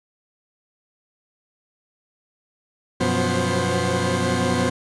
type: tone cluster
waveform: 20% pulse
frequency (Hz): 93.9 / 123.4 / 177.2 / 247.3 / 526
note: F#2 / B2 / F3 / B3 / C5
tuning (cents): +26 / -1 / +25 / +3 / +9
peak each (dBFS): -21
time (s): 3-4.7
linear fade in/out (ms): 10
effects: resampled to 24000 Hz